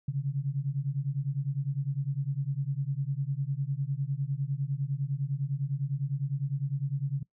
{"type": "beating tone pair", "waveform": "sine", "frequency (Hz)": [134, 143.9], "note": ["C3", "D3"], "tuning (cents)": [42, -35], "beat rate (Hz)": 9.9, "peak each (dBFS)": -31, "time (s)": [0.08, 7.23], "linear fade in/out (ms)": 5, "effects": ["noise-tail reverb RT60 0.1 s tail -22 dB re dry"]}